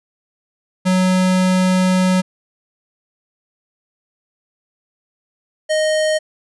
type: tone pair in turn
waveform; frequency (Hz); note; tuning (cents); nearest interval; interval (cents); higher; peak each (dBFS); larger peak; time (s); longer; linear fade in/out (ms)
square; 185 / 621.1; F#3 / D#5; 0 / -3; octave + major sixth; 2097; second; -13 / -15; first; 0.85-2.22 / 5.69-6.19; first; 20
effects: resampled to 24000 Hz